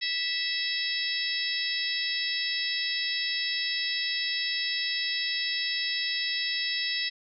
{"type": "harmonic tone with a mistuned harmonic", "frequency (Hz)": 656, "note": "E5", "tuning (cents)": -9, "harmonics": [3, 4, 5, 6, 7, 8], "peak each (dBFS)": [-33, -36, -37, -32, -38, -33], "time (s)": [0.01, 7.1], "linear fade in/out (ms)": 20, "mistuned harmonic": 6, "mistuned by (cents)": -17, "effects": []}